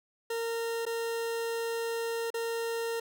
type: tone with dropouts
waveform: 40% pulse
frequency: 460.6 Hz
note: A#4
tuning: 21 cents flat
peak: -30 dBFS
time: 0.3-3 s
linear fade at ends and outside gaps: 5 ms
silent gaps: 0.854-0.864 / 2.304-2.341 s
effects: none